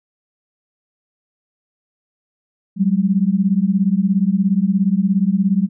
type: beating tone pair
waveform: sine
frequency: 185.5 / 202.5 Hz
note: F#3 / G#3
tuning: +5 / -43 cents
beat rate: 17 Hz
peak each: -16 dBFS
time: 2.76-5.69 s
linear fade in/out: 50 ms
effects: none